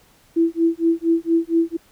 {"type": "tone with tremolo", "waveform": "sine", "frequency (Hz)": 331.8, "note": "E4", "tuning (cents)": 11, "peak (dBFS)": -12, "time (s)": [0.36, 1.77], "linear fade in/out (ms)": 10, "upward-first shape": "sine", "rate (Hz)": 4.3, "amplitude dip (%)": 100, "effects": ["pink hiss -55 dBFS RMS until 1.91 s"]}